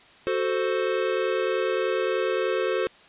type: chord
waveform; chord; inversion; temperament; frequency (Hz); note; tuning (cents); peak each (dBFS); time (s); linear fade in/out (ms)
square; F# diminished; none; equal; 370 / 440 / 523.3; F#4 / A4 / C5; 0 / 0 / 0; -28; 0.27-2.87; 0
effects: white hiss -52 dBFS RMS until 3.08 s + resampled to 8000 Hz